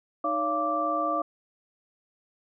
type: tone cluster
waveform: sine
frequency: 309.1 / 565 / 686 / 1171 Hz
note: D#4 / C#5 / F5 / D6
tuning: -11 / +33 / -31 / -5 cents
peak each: -33 / -32 / -30 / -27 dBFS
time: 0.24-1.22 s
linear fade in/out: 5 ms
effects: none